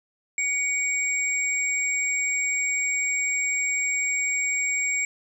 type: tone pair together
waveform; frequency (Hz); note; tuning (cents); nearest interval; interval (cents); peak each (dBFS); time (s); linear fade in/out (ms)
sine; 2244 / 7548; C#7 / A#8; +21 / +21; octave + major sixth; 2100; -24 / -27; 0.38-5.05; 2
effects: 9-bit